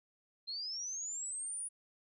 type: linear sweep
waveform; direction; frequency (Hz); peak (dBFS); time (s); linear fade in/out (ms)
sine; up; 4111 to 9810; -38; 0.47-1.69; 20
effects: none